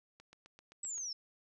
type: click train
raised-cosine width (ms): 0.2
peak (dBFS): -39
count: 7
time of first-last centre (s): 0.2-0.98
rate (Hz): 7.69
type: linear sweep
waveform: sine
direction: down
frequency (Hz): 7902 to 5220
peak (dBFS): -38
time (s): 0.83-1.13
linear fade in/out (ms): 5
effects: none